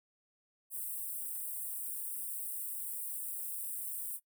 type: high-pass noise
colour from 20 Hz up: white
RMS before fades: -40 dBFS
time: 0.7-4.2 s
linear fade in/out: 50 ms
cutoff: 8200 Hz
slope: 96 dB/octave
effects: noise-tail reverb RT60 0.1 s tail -20 dB re dry